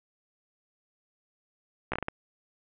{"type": "slowing click train", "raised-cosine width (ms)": 0.5, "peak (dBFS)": -15, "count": 6, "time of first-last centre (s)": [1.92, 2.084], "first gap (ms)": 15, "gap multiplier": 1.4, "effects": ["resampled to 8000 Hz", "9-bit"]}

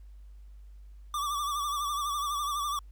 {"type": "tone with vibrato", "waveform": "square", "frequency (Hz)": 1164, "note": "D6", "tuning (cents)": -16, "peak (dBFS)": -30, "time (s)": [1.14, 2.79], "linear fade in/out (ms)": 2, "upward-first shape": "sine", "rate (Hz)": 12, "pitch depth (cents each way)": 63, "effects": ["added 50 Hz sine -46 dBFS peak until 2.91 s", "pink hiss -73 dBFS RMS until 2.91 s"]}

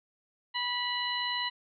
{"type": "harmonic tone with a mistuned harmonic", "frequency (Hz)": 980, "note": "B5", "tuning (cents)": -14, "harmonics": [1, 2, 3, 4], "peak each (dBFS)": [-35, -35, -35, -35], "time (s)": [0.54, 1.5], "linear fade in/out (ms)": 20, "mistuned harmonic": 4, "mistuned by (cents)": 46, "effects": []}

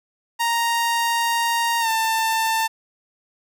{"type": "tone with pitch glide", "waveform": "sawtooth", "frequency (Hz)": [932.3, 892.8], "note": ["A#5", "A5"], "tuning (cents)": [0, 25], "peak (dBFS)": -15, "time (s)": [0.39, 2.68], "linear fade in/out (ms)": 20, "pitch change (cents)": -75, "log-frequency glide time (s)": [1.8, 1.89], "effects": []}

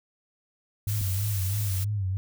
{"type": "tone with vibrato", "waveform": "sine", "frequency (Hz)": 99.2, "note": "G2", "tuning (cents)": 21, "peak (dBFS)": -25, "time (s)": [0.87, 2.17], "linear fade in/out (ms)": 0, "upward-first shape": "sine", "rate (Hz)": 3.1, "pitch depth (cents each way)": 110}
{"type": "noise", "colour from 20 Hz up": "blue", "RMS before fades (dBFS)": -35, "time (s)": [0.87, 1.85], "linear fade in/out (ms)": 20}
{"type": "click", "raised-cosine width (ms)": 5, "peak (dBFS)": -25, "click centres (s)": 1.013}
{"effects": []}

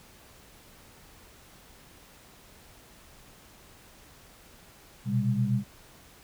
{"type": "tone cluster", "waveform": "sine", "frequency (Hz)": [120.8, 129, 201], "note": ["B2", "C3", "G3"], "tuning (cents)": [-38, -24, 44], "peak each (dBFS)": -28, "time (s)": [5.05, 5.64], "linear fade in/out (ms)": 50, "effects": ["pink hiss -54 dBFS RMS until 6.23 s"]}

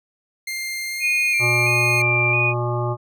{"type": "tone with pitch glide", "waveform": "sawtooth", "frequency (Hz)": [2106, 2129], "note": ["C7", "C7"], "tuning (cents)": [11, 30], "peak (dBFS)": -22, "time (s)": [0.47, 2.02], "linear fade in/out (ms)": 5, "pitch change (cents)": 19, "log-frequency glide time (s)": [0.87, 1.06]}
{"type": "tone with vibrato", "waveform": "sine", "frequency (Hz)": 2420, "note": "D#7", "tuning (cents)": -49, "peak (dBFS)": -17, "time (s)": [1, 2.54], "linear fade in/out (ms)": 50, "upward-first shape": "square", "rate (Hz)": 1.5, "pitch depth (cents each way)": 34}
{"type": "harmonic tone", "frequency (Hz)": 120.5, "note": "B2", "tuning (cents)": -42, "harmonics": [1, 3, 5, 7, 9, 10], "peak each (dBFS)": [-22, -27, -29, -30, -32, -32], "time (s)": [1.39, 2.97], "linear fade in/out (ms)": 50}
{"effects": []}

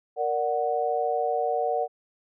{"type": "chord", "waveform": "sine", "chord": "Bb augmented", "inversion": "none", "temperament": "equal", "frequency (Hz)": [466.2, 587.3, 740], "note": ["Bb4", "D5", "F#5"], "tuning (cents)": [0, 0, 0], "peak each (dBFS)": [-28, -29, -26], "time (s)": [0.16, 1.88], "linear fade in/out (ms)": 50, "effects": []}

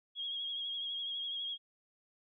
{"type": "tone with vibrato", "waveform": "sine", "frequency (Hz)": 3284, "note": "G#7", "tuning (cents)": -20, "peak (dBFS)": -36, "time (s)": [0.15, 1.58], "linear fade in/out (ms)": 50, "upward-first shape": "sine", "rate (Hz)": 12, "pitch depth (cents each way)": 35, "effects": []}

